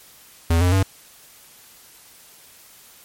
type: tone with pitch steps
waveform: square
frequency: 83.4 / 89.39 / 95.8 Hz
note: E2 / F2 / G2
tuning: +21 / +41 / -39 cents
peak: -15 dBFS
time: 0.5-0.83 s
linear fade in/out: 5 ms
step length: 110 ms
effects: white hiss -48 dBFS RMS until 3.04 s + MP3 64 kbps